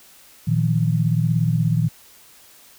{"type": "chord", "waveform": "sine", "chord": "Bb suspended fourth", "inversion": "none", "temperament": "equal with one note detuned", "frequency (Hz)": [116.54, 157.92, 174.61], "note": ["Bb2", "Eb3", "F3"], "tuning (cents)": [0, 26, 0], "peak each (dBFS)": [-20, -19, -25], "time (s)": [0.47, 1.89], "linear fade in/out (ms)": 10, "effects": ["white hiss -49 dBFS RMS until 2.78 s"]}